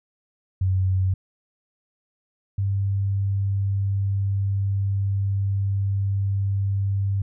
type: tone pair in turn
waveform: sine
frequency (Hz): 94 / 98.64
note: F#2 / G2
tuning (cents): +28 / +11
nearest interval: minor second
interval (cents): 83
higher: second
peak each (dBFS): -18 / -20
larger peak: first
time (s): 0.61-1.14 / 2.58-7.22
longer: second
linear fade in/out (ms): 5
effects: none